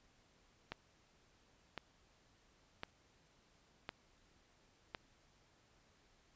click train, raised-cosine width 0.3 ms, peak -26 dBFS, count 5, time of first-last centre 0.72-4.948 s, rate 0.946 Hz, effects pink hiss -71 dBFS RMS until 6.35 s + resampled to 16000 Hz

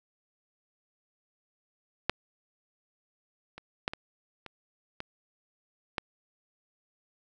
clicks, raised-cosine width 0.3 ms, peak -8 / -27 / -12 / -20 / -26 / -20 / -13 dBFS, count 7, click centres 2.096 / 3.58 / 3.879 / 3.935 / 4.463 / 5.004 / 5.982 s, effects none

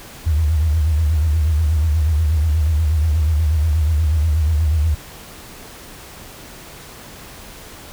sine tone with vibrato, 77.78 Hz, D#2, in tune, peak -13 dBFS, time 0.26-4.95 s, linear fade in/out 10 ms, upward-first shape sine, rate 8.3 Hz, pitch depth 110 cents each way, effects pink hiss -38 dBFS RMS until 7.92 s

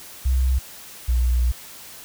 sine tone pair in turn, 64.4 / 60.79 Hz, C2 / B1, -27 / -27 cents, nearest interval minor second, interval 100 cents, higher first, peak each -16 dBFS, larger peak neither, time 0.25-0.59 / 1.08-1.52 s, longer second, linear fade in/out 10 ms, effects white hiss -41 dBFS RMS until 2.04 s

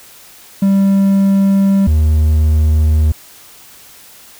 triangle tone pair in turn, 196 / 77.16 Hz, G3 / D#2, 0 / -14 cents, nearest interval octave + major third, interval 1614 cents, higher first, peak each -6 dBFS, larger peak neither, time 0.62-1.87 / 1.87-3.12 s, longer neither, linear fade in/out 5 ms, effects white hiss -40 dBFS RMS until 4.39 s

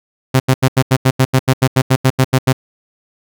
sawtooth tone bursts, 130.81 Hz, C3, in tune, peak -4 dBFS, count 16, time 0.34-2.529 s, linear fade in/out 10 ms, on 59 ms, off 83 ms, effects none

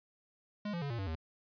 square tone with pitch steps, 207.7 / 171.65 / 141.86 / 117.24 / 96.9 / 80.08 Hz, G#3 / F3 / C#3 / A#2 / G2 / E2, 0 / -30 / +40 / +10 / -20 / -50 cents, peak -36 dBFS, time 0.65-1.154 s, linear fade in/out 5 ms, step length 84 ms, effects resampled to 11025 Hz

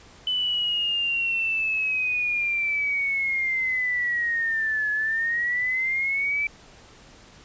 sine linear two-way sweep, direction down then up, 3009 to 1701 to 2327 Hz, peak -22 dBFS, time 0.27-6.47 s, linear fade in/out 2 ms, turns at 4.91 s, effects pink hiss -50 dBFS RMS until 7.44 s + resampled to 16000 Hz

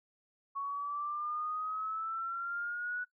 sine exponential sweep, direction up, 1108.7 to 1480 Hz, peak -34 dBFS, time 0.55-3.05 s, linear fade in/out 20 ms, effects noise-tail reverb RT60 0.1 s tail -18 dB re dry

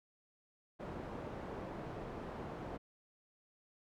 white low-pass noise, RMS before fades -45 dBFS, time 0.79-2.78 s, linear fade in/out 20 ms, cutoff 640 Hz, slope 12 dB/octave, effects none

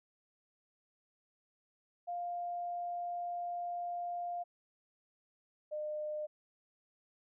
sine tone pair in turn, 701 / 605.8 Hz, F5 / D#5, +6 / -46 cents, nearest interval minor third, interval 252 cents, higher first, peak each -36 / -36 dBFS, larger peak neither, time 2.07-4.44 / 5.71-6.27 s, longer first, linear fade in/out 20 ms, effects none

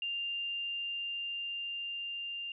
sine tone with level ramp, 2794 Hz, F7, in tune, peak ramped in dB -33 to -37 dBFS, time 0.02-2.52 s, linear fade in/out 2 ms, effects none

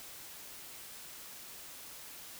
silence, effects white hiss -49 dBFS RMS until 2.39 s

